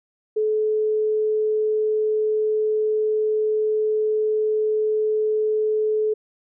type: tone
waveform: sine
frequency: 430.4 Hz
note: A4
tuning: 38 cents flat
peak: -18 dBFS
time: 0.36-6.14 s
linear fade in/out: 10 ms
effects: none